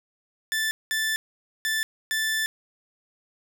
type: tone bursts at uneven times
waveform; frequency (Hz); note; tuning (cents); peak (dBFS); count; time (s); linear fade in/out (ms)
sawtooth; 1760; A6; 0; -20; 4; 0.52-0.71 / 0.91-1.16 / 1.65-1.83 / 2.11-2.46; 0
effects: none